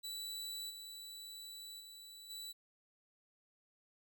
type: tone with level steps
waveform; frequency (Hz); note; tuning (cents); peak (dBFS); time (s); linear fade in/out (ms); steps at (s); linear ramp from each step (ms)
sawtooth; 3951; B7; 0; -39 / -45 / -49 / -42; 0.03-2.53; 20; 0.69 / 1.79 / 2.29; 20
effects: none

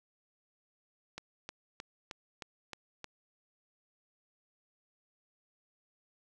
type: click train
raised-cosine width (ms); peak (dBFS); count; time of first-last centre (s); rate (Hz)
0.2; -24; 7; 1.18-3.043; 3.22
effects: none

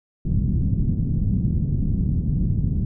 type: low-pass noise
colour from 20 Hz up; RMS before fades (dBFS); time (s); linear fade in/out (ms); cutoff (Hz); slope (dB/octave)
white; -21; 0.25-2.85; 5; 180; 24
effects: none

